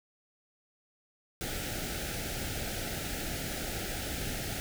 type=band-stop noise; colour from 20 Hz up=pink; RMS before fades=-36 dBFS; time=1.41-4.6 s; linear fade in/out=0 ms; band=850 to 1300 Hz; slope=96 dB/octave; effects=none